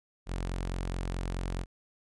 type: tone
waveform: sawtooth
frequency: 44.69 Hz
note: F1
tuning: 41 cents sharp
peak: -28 dBFS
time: 0.26-1.66 s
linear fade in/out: 50 ms
effects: resampled to 24000 Hz